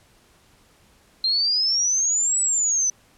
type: exponential two-way sweep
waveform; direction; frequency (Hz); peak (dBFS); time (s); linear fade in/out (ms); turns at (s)
sine; up then down; 4129 to 7950 to 5980; -18; 1.24-2.9; 2; 2.4
effects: pink hiss -57 dBFS RMS until 3.17 s + low-pass 12000 Hz 12 dB/octave